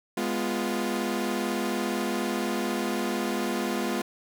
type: chord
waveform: sawtooth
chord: F diminished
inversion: first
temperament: equal with one note detuned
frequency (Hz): 206.7 / 246.9 / 349.2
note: Ab3 / Cb4 / F4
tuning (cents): -8 / 0 / 0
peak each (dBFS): -27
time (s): 0.17-4.02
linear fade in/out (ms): 5
effects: none